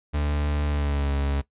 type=tone with pitch glide; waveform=40% pulse; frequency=73.42 to 70.14 Hz; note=D2 to C#2; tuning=0 to +21 cents; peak=-22 dBFS; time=0.13-1.42 s; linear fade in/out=20 ms; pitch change=-79 cents; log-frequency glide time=0.69-1.12 s; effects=noise-tail reverb RT60 0.1 s tail -17 dB re dry + resampled to 8000 Hz